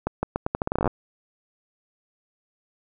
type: accelerating click train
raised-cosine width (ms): 1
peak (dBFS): -9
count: 16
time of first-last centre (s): 0.07-0.876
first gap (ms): 160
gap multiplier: 0.81
effects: none